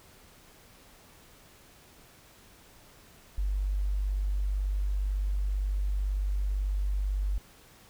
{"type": "tone", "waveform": "sine", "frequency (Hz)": 49, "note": "G1", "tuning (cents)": 0, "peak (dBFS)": -26, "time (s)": [3.38, 7.38], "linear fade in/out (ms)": 0, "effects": ["pink hiss -56 dBFS RMS until 7.89 s"]}